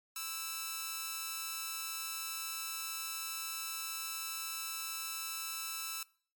5% pulse tone with amplitude modulation, 1319 Hz, E6, 1 cent sharp, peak -23 dBFS, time 0.16-6.03 s, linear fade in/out 2 ms, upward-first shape sine, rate 299 Hz, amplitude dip 70%, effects noise-tail reverb RT60 0.5 s tail -23 dB re dry + MP3 96 kbps

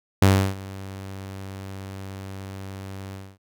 sawtooth tone with ADSR envelope, 96.7 Hz, G2, 23 cents flat, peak -8 dBFS, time 0.22-3.38 s, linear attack 4 ms, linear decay 320 ms, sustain -22 dB, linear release 250 ms, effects none

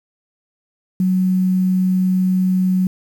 sine tone with quantisation, 185.9 Hz, F#3, 8 cents sharp, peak -13 dBFS, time 1-2.87 s, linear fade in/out 2 ms, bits 7, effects none

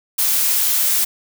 blue noise, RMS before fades -17 dBFS, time 0.18-1.05 s, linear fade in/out 10 ms, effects none

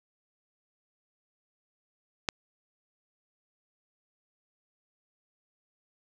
click, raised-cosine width 0.2 ms, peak -9 dBFS, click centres 2.288 s, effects none

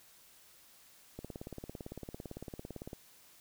click train, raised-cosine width 2 ms, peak -29 dBFS, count 32, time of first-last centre 1.19-2.932 s, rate 17.8 Hz, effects white hiss -61 dBFS RMS until 3.4 s

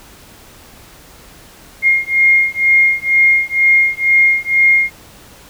sine beating tone pair, 2132 / 2134.1 Hz, C7 / C7, +32 / +34 cents, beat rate 2.1 Hz, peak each -12 dBFS, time 1.82-4.91 s, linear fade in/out 50 ms, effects pink hiss -41 dBFS RMS until 5.49 s

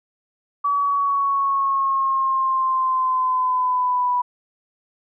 sine exponential sweep, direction down, 1143 to 983 Hz, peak -17 dBFS, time 0.64-4.22 s, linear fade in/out 10 ms, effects none

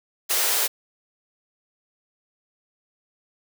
white high-pass noise, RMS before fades -22 dBFS, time 0.29-0.68 s, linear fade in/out 20 ms, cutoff 360 Hz, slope 48 dB/octave, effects none

